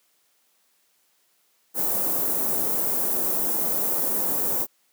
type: band-stop noise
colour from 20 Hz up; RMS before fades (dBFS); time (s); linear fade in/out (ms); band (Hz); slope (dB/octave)
white; -24; 1.74-4.67; 50; 660 to 15000; 12
effects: white hiss -66 dBFS RMS until 4.92 s + high-pass 200 Hz 12 dB/octave